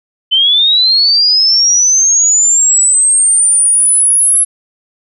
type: linear sweep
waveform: sine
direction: up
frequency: 3030 to 11000 Hz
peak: -6 dBFS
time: 0.31-4.45 s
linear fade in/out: 20 ms
effects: none